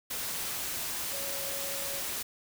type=tone in noise; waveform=sine; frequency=554.4 Hz; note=C#5; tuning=in tune; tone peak=-42 dBFS; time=1.12-2.01 s; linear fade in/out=10 ms; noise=white; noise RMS=-35 dBFS; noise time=0.1-2.23 s; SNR=-10 dB; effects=none